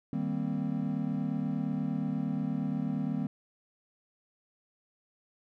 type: chord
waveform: triangle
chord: C minor seventh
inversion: first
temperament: equal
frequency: 155.56 / 196 / 233.1 / 261.6 Hz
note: Eb3 / G3 / Bb3 / C4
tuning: 0 / 0 / 0 / 0 cents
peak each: -33 dBFS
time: 0.13-3.27 s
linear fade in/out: 2 ms
effects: none